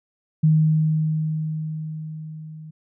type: tone with level ramp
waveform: sine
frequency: 156.3 Hz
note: D#3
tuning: 8 cents sharp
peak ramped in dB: -12 to -36 dBFS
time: 0.43-2.71 s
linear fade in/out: 10 ms
effects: none